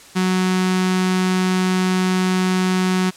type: tone with notch filter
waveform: sawtooth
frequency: 185 Hz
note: F#3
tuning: in tune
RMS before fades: -18 dBFS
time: 0.15-3.11 s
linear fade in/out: 20 ms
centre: 570 Hz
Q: 1.5
effects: white hiss -43 dBFS RMS until 3.16 s + low-pass 9000 Hz 12 dB/octave